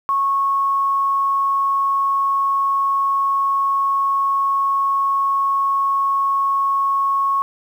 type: tone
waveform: sine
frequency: 1100 Hz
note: C#6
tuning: 14 cents flat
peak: -15 dBFS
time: 0.09-7.42 s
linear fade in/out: 0 ms
effects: 8-bit